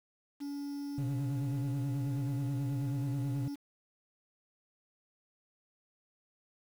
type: tone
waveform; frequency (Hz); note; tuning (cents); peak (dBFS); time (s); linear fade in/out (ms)
triangle; 284.4; C#4; +45; -34; 0.4-3.56; 20
type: tone with vibrato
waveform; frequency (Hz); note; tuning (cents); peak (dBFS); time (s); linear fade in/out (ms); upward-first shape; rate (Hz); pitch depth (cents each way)
sine; 130.81; C3; 0; -30; 0.98-3.48; 2; sine; 9.3; 130
effects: tanh soft clip ceiling -28 dBFS + 9-bit